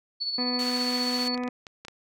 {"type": "tone with tremolo", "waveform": "sine", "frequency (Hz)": 4435, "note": "C#8", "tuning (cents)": 0, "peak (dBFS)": -25, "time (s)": [0.2, 1.36], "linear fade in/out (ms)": 20, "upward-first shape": "sine", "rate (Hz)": 15, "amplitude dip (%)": 50}
{"type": "harmonic tone", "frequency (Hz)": 248.1, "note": "B3", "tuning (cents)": 8, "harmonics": [1, 2, 3, 4, 5, 7, 8, 9, 10], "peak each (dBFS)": [-29, -35, -39, -41, -43, -46, -47, -48, -49], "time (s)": [0.38, 1.49], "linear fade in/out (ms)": 5}
{"type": "band-pass noise", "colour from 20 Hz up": "white", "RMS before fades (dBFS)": -39, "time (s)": [0.59, 1.28], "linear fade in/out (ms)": 0, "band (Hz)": [1100, 5800], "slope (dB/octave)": 12}
{"type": "clicks", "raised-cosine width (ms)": 0.2, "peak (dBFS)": -24, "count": 11, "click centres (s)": [1.142, 1.186, 1.218, 1.27, 1.345, 1.377, 1.436, 1.478, 1.668, 1.85, 1.883]}
{"effects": []}